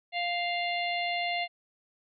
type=harmonic tone; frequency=698.5 Hz; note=F5; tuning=in tune; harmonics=1 / 3 / 4 / 5 / 6; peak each=-31 / -33 / -36 / -41 / -41 dBFS; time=0.12-1.48 s; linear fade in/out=50 ms; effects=none